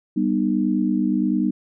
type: chord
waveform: sine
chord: G augmented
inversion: none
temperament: just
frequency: 196 / 245 / 306.2 Hz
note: G3 / B3 / D#4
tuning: 0 / -14 / -28 cents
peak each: -22 dBFS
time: 0.16-1.51 s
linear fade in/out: 10 ms
effects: none